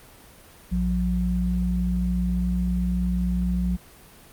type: tone pair together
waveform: sine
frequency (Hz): 60.03 / 180.2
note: B1 / F#3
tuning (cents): -48 / -45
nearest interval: octave + perfect fifth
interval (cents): 1903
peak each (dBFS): -24 / -23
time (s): 0.71-3.77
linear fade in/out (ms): 20
effects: pink hiss -49 dBFS RMS until 4.32 s + Opus 32 kbps